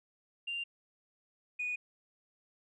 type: tone pair in turn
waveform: sine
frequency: 2786 / 2468 Hz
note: F7 / D#7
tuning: -5 / -15 cents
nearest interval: major second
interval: 210 cents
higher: first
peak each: -34 / -32 dBFS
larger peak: second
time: 0.47-0.64 / 1.59-1.76 s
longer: neither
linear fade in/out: 10 ms
effects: tanh soft clip ceiling -29 dBFS